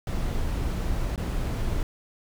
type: noise with dropouts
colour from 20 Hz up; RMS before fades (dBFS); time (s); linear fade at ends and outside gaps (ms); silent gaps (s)
brown; -27; 0.07-1.83; 1; 1.16-1.177
effects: none